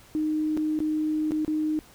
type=tone with dropouts; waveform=sine; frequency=308.5 Hz; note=D#4; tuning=15 cents flat; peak=-23 dBFS; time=0.15-1.79 s; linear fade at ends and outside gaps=0 ms; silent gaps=0.568-0.574 / 0.79-0.803 / 1.309-1.319 / 1.448-1.479 s; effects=pink hiss -53 dBFS RMS until 1.94 s